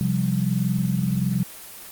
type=chord; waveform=sine; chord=C suspended fourth; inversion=none; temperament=equal; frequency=130.81 / 174.61 / 196 Hz; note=C3 / F3 / G3; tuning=0 / 0 / 0 cents; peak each=-24 dBFS; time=0.01-1.43 s; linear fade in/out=0 ms; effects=white hiss -40 dBFS RMS until 1.91 s + Opus 24 kbps